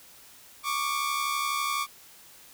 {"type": "tone pair together", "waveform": "sawtooth", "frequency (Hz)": [1116, 1188], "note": ["C#6", "D6"], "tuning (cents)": [11, 20], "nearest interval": "minor second", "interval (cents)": 109, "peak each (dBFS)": -26, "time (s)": [0.63, 1.87], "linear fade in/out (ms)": 50, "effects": ["white hiss -52 dBFS RMS until 2.53 s"]}